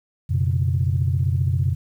sine chord, F# suspended fourth, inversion none, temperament equal with one note detuned, 90.6 / 123.47 / 138.59 Hz, F#2 / B2 / C#3, -36 / 0 / 0 cents, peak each -20 / -22 / -23 dBFS, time 0.29-1.75 s, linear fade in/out 20 ms, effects tanh soft clip ceiling -9 dBFS + 9-bit

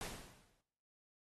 pink noise with exponential decay, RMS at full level -42 dBFS, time 0.01-0.61 s, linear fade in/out 0 ms, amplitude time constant 130 ms, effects noise-tail reverb RT60 0.8 s tail -17 dB re dry + AAC 32 kbps

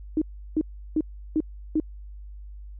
sine tone bursts, 311.1 Hz, D#4, in tune, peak -19 dBFS, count 5, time 0.17-1.8 s, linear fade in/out 2 ms, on 46 ms, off 350 ms, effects added 50 Hz sine -38 dBFS peak until 2.79 s

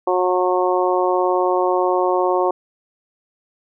harmonic tone, 181.9 Hz, F#3, 29 cents flat, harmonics 2 / 3 / 4 / 5 / 6, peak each -19 / -21 / -22 / -23 / -24 dBFS, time 0.07-2.51 s, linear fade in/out 5 ms, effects none

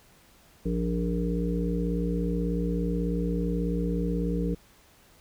harmonic tone, 58.27 Hz, A#1, in tune, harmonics 1 / 3 / 5 / 7 / 8, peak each -30 / -28 / -33 / -38 / -34 dBFS, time 0.65-4.55 s, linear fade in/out 10 ms, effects pink hiss -58 dBFS RMS until 5.2 s

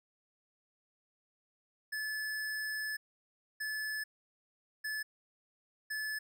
square tone bursts at uneven times, 1728 Hz, A6, 32 cents flat, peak -36 dBFS, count 4, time 1.92-2.97 / 3.6-4.04 / 4.84-5.03 / 5.9-6.19 s, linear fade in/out 10 ms, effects none

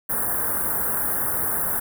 white band-stop noise, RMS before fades -24 dBFS, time 0.09-1.8 s, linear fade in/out 10 ms, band 1700 to 9600 Hz, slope 48 dB/octave, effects none

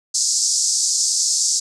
white band-pass noise, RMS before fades -19 dBFS, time 0.14-1.6 s, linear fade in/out 10 ms, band 4800 to 8000 Hz, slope 48 dB/octave, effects none

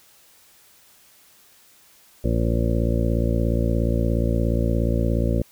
harmonic tone, 57 Hz, A#1, 38 cents flat, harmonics 1 / 2 / 3 / 4 / 5 / 6 / 8 / 9 / 10, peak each -22 / -24 / -29 / -27 / -32 / -30 / -34 / -31 / -32 dBFS, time 2.24-5.42 s, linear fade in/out 5 ms, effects white hiss -54 dBFS RMS until 5.51 s

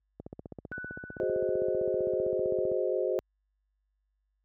click train, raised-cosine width 2 ms, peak -27 dBFS, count 40, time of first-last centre 0.2-2.716 s, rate 15.5 Hz
sine tone with exponential decay, 1487 Hz, F#6, 8 cents sharp, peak -35 dBFS, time 0.72-2.33 s, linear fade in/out 0 ms, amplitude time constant 350 ms
sine chord, Ab dominant seventh, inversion third, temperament equal, 370 / 415.3 / 523.3 / 622.3 Hz, Gb4 / Ab4 / C5 / Eb5, 0 / 0 / 0 / 0 cents, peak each -31 / -33 / -31 / -34 dBFS, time 1.2-3.19 s, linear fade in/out 0 ms
effects added 50 Hz sine -70 dBFS peak until 4.44 s + high-pass 60 Hz 12 dB/octave

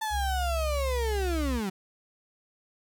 35% pulse linear sweep, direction down, 886 to 181.7 Hz, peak -27 dBFS, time 0.01-1.7 s, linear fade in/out 10 ms
sine tone, 66.3 Hz, C2, 23 cents sharp, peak -28 dBFS, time 0.1-1.61 s, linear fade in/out 50 ms
effects none

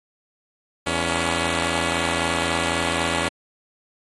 5% pulse tone pair together, 83.9 / 281.8 Hz, E2 / C#4, +31 / +29 cents, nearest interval octave + major sixth, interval 2098 cents, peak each -13 dBFS, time 0.86-3.29 s, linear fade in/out 10 ms, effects AAC 32 kbps

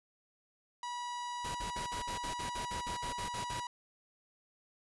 harmonic tone, 971 Hz, B5, 30 cents flat, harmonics 1 / 2 / 3 / 4 / 5 / 6 / 7 / 8 / 10, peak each -38 / -50 / -52 / -51 / -55 / -58 / -56 / -62 / -60 dBFS, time 0.83-3.67 s, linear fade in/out 2 ms
pink noise bursts, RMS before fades -42 dBFS, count 14, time 1.44-3.604 s, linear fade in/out 10 ms, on 110 ms, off 48 ms
effects resampled to 24000 Hz

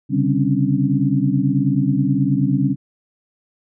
sine tone cluster, 134.2 / 143.6 / 195.6 / 264.9 / 283.2 Hz, C3 / D3 / G3 / C4 / C#4, +44 / -39 / -4 / +22 / +37 cents, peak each -21 dBFS, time 0.09-2.76 s, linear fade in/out 50 ms, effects none

